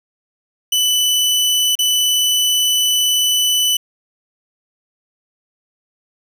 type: tone with dropouts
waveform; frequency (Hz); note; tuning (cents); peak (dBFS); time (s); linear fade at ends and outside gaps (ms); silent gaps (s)
sawtooth; 2987; F#7; +16; -10; 0.72-3.77; 5; 1.754-1.789
effects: none